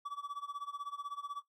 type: tone with tremolo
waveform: triangle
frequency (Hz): 1148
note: D6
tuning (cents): -40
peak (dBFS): -34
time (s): 0.05-1.42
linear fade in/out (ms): 10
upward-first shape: sine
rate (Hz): 16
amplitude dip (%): 85
effects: noise-tail reverb RT60 0.1 s tail -17 dB re dry